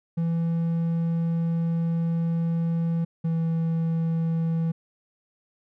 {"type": "tone pair in turn", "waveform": "triangle", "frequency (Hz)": [166.6, 164.21], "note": ["E3", "E3"], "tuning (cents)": [19, -6], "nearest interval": "unison", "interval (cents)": 25, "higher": "first", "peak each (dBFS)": -20, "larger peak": "neither", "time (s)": [[0.17, 3.05], [3.24, 4.72]], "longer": "first", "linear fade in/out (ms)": 10, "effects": []}